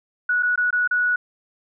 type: tone with dropouts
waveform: sine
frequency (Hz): 1467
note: F#6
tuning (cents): -15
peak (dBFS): -17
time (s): 0.29-1.16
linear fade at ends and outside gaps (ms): 5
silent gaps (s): 0.426-0.43 / 0.559-0.576 / 0.707-0.727 / 0.876-0.91
effects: none